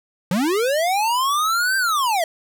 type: linear two-way sweep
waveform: square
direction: up then down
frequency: 164.3 to 1582 to 627 Hz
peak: -18 dBFS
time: 0.31-2.24 s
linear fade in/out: 2 ms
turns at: 1.77 s
effects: none